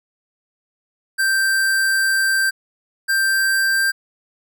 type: tone pair in turn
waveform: square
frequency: 1568 / 1574.7 Hz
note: G6 / G6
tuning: 0 / +7 cents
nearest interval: unison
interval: 7 cents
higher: second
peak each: -16 / -16 dBFS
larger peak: neither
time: 1.18-2.51 / 3.08-3.92 s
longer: first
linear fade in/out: 20 ms
effects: none